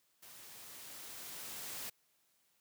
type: noise with level ramp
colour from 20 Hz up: white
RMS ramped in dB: -55 to -43 dBFS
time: 0.22-1.9 s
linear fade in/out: 10 ms
effects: white hiss -75 dBFS RMS until 2.6 s + high-pass 80 Hz 12 dB/octave